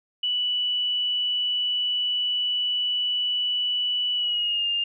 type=tone with pitch glide; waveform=sine; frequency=2960 to 2812 Hz; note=F#7 to F7; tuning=0 to +11 cents; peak=-22 dBFS; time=0.23-4.84 s; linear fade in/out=5 ms; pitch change=-89 cents; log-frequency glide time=4.14-4.67 s; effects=none